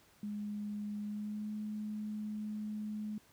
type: tone with pitch glide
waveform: sine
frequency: 207.7 to 212.2 Hz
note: G#3 to G#3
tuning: 0 to +38 cents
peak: -37 dBFS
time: 0.23-3.18 s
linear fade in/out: 2 ms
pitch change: +38 cents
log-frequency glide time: 1.01-1.52 s
effects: pink hiss -65 dBFS RMS until 3.32 s + high-pass 60 Hz 12 dB/octave